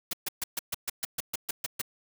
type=noise bursts; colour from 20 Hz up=white; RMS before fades=-31 dBFS; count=12; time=0.11-1.816 s; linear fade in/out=5 ms; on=23 ms; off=130 ms; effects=none